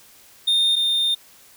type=tone pair in turn; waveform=triangle; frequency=3648 / 3634 Hz; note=A#7 / A#7; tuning=-38 / -45 cents; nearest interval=unison; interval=7 cents; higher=first; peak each=-14 / -16 dBFS; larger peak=first; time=0.47-0.76 / 0.76-1.15 s; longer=second; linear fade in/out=10 ms; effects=white hiss -50 dBFS RMS until 1.56 s